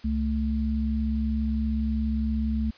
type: tone pair together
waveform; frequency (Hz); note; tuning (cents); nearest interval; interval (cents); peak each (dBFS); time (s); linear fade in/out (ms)
sine; 67.67 / 220; C#2 / A3; -41 / 0; octave + minor sixth; 2041; -26; 0.04-2.71; 10
effects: white hiss -53 dBFS RMS until 2.77 s + resampled to 11025 Hz